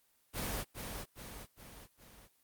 pink noise with echo, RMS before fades -37 dBFS, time 0.33-0.65 s, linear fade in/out 50 ms, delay 410 ms, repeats 4, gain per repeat -5 dB, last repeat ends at 2.29 s, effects white hiss -72 dBFS RMS until 2.43 s + Opus 24 kbps

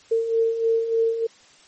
sine beating tone pair, 451.9 / 455.2 Hz, A4 / A#4, +46 / -41 cents, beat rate 3.3 Hz, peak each -26 / -19 dBFS, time 0.11-1.27 s, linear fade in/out 10 ms, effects white hiss -52 dBFS RMS until 1.67 s + MP3 32 kbps

